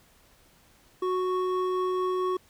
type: tone pair together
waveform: triangle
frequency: 368.1 / 1108.7 Hz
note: F#4 / C#6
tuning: -9 / 0 cents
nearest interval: octave + perfect fifth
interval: 1909 cents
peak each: -24 / -29 dBFS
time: 1.02-2.37 s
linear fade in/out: 5 ms
effects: pink hiss -60 dBFS RMS until 2.49 s